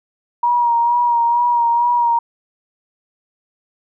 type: tone with vibrato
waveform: sine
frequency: 950 Hz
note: A#5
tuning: 33 cents sharp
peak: -12 dBFS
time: 0.43-2.19 s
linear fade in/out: 5 ms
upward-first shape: sine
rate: 2.2 Hz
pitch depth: 28 cents each way
effects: none